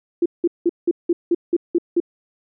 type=tone bursts; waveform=sine; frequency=344 Hz; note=F4; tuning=26 cents flat; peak=-13 dBFS; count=9; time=0.22-2.002 s; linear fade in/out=5 ms; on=38 ms; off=180 ms; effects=none